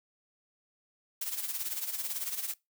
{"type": "noise with tremolo", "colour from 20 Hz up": "blue", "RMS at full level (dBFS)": -33, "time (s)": [1.21, 2.54], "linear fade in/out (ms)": 5, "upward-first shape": "sine", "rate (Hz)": 18, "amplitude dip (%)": 65, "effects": ["noise-tail reverb RT60 0.2 s tail -22 dB re dry"]}